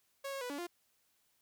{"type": "tone with pitch steps", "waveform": "sawtooth", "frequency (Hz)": [551, 546, 493.6, 285.2, 348.8], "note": ["C#5", "C#5", "B4", "C#4", "F4"], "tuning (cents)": [-11, -26, -1, 49, -2], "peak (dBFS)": -35, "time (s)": [0.24, 0.67], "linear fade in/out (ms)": 10, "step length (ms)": 86, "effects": ["white hiss -75 dBFS RMS until 1.41 s"]}